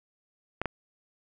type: clicks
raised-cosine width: 0.5 ms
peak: -14 dBFS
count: 2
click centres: 0.616 / 0.657 s
effects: none